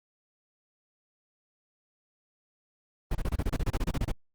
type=noise bursts; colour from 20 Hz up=brown; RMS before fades=-27 dBFS; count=15; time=3.11-4.117 s; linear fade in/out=5 ms; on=41 ms; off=28 ms; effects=Opus 32 kbps